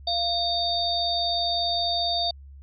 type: tone cluster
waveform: sine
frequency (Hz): 690 / 3668 / 4593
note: F5 / A#7 / D8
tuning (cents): -21 / -29 / -39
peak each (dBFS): -27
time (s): 0.07-2.31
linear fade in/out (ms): 5
effects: added 69 Hz sine -42 dBFS peak until 2.62 s